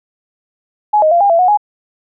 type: tone with pitch steps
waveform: sine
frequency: 841 / 623 / 689 / 805 / 672 / 730 / 833 Hz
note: G#5 / D#5 / F5 / G5 / E5 / F#5 / G#5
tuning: +22 / +2 / -24 / +46 / +33 / -24 / +5 cents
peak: -7 dBFS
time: 0.93-1.574 s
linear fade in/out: 10 ms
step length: 92 ms
effects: none